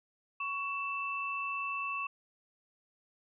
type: tone pair together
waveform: sine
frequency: 1116.3 / 2655 Hz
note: C#6 / E7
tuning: +12 / +12 cents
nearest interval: octave + minor third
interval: 1500 cents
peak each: -36 / -36 dBFS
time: 0.4-2.07 s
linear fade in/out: 5 ms
effects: none